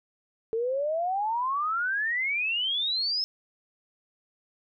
sine exponential sweep, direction up, 440 to 5274 Hz, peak -25 dBFS, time 0.53-3.24 s, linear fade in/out 0 ms, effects none

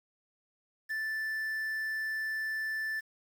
triangle tone with quantisation, 1760 Hz, A6, in tune, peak -30 dBFS, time 0.89-3.01 s, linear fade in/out 20 ms, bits 9, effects none

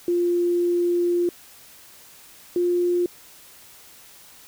sine tone pair in turn, 349.2 / 352.4 Hz, F4 / F4, 0 / +16 cents, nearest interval unison, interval 16 cents, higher second, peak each -18 dBFS, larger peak neither, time 0.08-1.29 / 2.56-3.06 s, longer first, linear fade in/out 2 ms, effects white hiss -48 dBFS RMS until 4.47 s

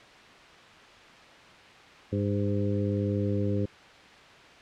harmonic tone with a mistuned harmonic, 101.1 Hz, G#2, 46 cents flat, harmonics 1 / 2 / 3 / 4 / 5, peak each -28 / -31 / -33 / -34 / -35 dBFS, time 2.12-3.66 s, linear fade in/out 10 ms, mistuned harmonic 5, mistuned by +23 cents, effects white hiss -50 dBFS RMS until 4.61 s + low-pass 3000 Hz 12 dB/octave

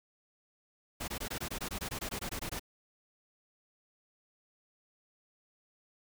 pink noise bursts, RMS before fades -38 dBFS, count 16, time 1-2.596 s, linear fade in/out 10 ms, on 81 ms, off 20 ms, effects none

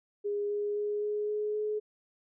sine tone with pitch steps, 410 / 412.9 / 415.7 / 418.6 / 421.5 / 424.5 Hz, G#4 / G#4 / G#4 / G#4 / G#4 / G#4, -22 / -10 / +2 / +14 / +26 / +38 cents, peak -29 dBFS, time 0.24-1.8 s, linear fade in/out 20 ms, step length 260 ms, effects none

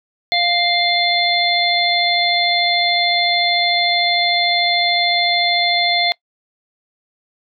harmonic tone, 698.5 Hz, F5, in tune, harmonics 1 / 3 / 5 / 6, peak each -19 / -19 / -19 / -19 dBFS, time 0.32-6.12 s, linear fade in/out 0 ms, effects noise-tail reverb RT60 0.1 s tail -22 dB re dry

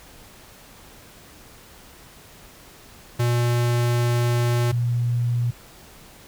square / sine tone pair in turn, 120.1 / 120.1 Hz, B2 / B2, -48 / -48 cents, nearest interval unison, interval 0 cents, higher neither, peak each -19 dBFS, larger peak neither, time 3.19-4.72 / 4.72-5.51 s, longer first, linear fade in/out 10 ms, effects pink hiss -47 dBFS RMS until 6.27 s

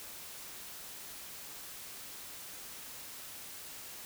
silence, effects white hiss -47 dBFS RMS until 4.05 s

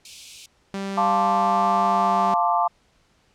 white high-pass noise, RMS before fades -38 dBFS, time 0.05-0.46 s, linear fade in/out 2 ms, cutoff 2300 Hz, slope 96 dB/octave
sawtooth tone with pitch glide, 196 to 194.65 Hz, G3 to G3, 0 to -12 cents, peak -23 dBFS, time 0.74-2.34 s, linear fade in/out 0 ms, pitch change -12 cents, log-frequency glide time 1.9-2.14 s
sine chord, D minor seventh, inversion first, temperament equal, 698.5 / 880 / 1046.5 / 1174.7 Hz, F5 / A5 / C6 / D6, 0 / 0 / 0 / 0 cents, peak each -22 / -22 / -26 / -24 dBFS, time 0.97-2.68 s, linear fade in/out 10 ms
effects pink hiss -62 dBFS RMS until 3.34 s + low-pass 7000 Hz 12 dB/octave

